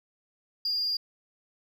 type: tone with amplitude modulation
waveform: sine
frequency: 4806 Hz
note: D8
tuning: 39 cents sharp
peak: -22 dBFS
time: 0.65-0.97 s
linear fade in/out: 5 ms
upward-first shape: sine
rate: 225 Hz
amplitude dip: 50%
effects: tanh soft clip ceiling -23 dBFS